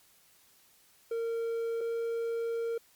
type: tone pair in turn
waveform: triangle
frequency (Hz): 460 / 461.9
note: A#4 / A#4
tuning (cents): -23 / -16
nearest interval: unison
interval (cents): 7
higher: second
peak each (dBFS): -28 / -28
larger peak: neither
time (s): 1.11-1.81 / 1.81-2.78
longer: second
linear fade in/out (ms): 5
effects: white hiss -63 dBFS RMS until 2.95 s + MP3 96 kbps